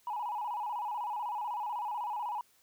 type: tone with vibrato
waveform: sine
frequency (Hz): 902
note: A5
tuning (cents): +43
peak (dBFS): -32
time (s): 0.07-2.41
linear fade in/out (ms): 2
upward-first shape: square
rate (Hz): 16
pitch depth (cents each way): 120
effects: tanh soft clip ceiling -29 dBFS + white hiss -67 dBFS RMS until 2.62 s